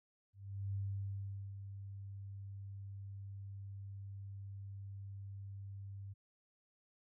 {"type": "tone with ADSR envelope", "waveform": "sine", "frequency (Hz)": 98.7, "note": "G2", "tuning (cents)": 12, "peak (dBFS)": -36, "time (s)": [0.33, 6.14], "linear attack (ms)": 410, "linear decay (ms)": 800, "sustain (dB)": -9, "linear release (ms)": 18, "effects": []}